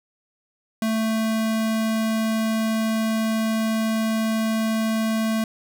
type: tone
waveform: square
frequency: 221.5 Hz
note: A3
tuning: 12 cents sharp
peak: -21 dBFS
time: 0.82-5.44 s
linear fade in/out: 2 ms
effects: none